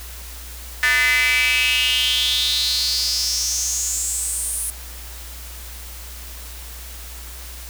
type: tone with high-pass filter sweep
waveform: square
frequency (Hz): 135.8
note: C#3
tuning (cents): -35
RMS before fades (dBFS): -20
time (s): 0.83-4.7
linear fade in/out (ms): 0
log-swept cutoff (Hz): 1800 to 10000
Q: 6.2
effects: added 60 Hz sine -35 dBFS peak until 7.69 s + white hiss -38 dBFS RMS until 7.69 s